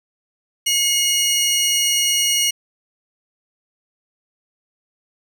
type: tone pair together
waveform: 20% pulse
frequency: 2163 / 2887 Hz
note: C#7 / F#7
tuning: -43 / -43 cents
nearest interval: perfect fourth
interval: 500 cents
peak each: -19 / -11 dBFS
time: 0.66-2.51 s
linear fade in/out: 10 ms
effects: none